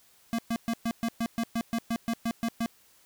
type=tone bursts; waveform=square; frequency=230.6 Hz; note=A#3; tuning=19 cents flat; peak=-27 dBFS; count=14; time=0.33-2.66 s; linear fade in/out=0 ms; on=55 ms; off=120 ms; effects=white hiss -61 dBFS RMS until 3.05 s